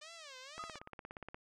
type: tone with vibrato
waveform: 5% pulse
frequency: 587.3 Hz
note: D5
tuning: in tune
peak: -38 dBFS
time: 0.01-0.79 s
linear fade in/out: 10 ms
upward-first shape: sine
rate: 2 Hz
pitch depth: 240 cents each way
type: click train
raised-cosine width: 0.5 ms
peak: -31 dBFS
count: 14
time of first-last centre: 0.58-1.345 s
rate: 17 Hz
type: tone with exponential decay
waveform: sine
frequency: 1255 Hz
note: D#6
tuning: 15 cents sharp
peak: -40 dBFS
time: 0.59-0.9 s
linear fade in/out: 5 ms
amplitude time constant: 67 ms
effects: low-pass 7000 Hz 12 dB/octave